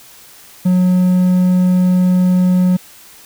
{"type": "tone", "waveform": "triangle", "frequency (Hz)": 182.1, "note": "F#3", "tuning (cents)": -27, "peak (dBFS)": -7, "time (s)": [0.65, 2.77], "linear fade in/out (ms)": 10, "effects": ["white hiss -41 dBFS RMS until 3.25 s"]}